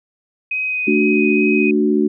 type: tone with vibrato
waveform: sine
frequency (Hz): 2512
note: D#7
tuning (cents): +16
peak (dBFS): -18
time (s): 0.51-1.71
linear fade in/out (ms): 5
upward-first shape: sine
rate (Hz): 2.3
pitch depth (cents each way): 9
type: chord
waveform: sine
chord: D major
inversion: second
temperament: equal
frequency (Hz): 220 / 293.7 / 370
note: A3 / D4 / F#4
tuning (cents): 0 / 0 / 0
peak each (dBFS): -17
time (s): 0.87-2.08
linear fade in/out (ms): 10
effects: none